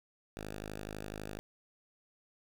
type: tone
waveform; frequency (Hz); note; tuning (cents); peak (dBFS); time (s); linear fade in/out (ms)
5% pulse; 52; G#1; +3; -30; 0.37-1.39; 0
effects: none